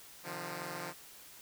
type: tone cluster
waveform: 5% pulse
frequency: 131.2 / 151.8 / 174.9 Hz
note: C3 / D#3 / F3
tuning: +5 / -42 / +3 cents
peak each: -39 / -33 / -31 dBFS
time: 0.23-0.94 s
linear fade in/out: 50 ms
effects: white hiss -54 dBFS RMS until 1.41 s